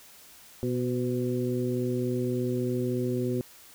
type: harmonic tone with a mistuned harmonic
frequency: 123.47 Hz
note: B2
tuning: in tune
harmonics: 1 / 2 / 3 / 4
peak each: -31 / -30 / -30 / -37 dBFS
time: 0.63-3.41 s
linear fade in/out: 0 ms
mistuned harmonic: 4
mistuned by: +37 cents
effects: white hiss -52 dBFS RMS until 3.74 s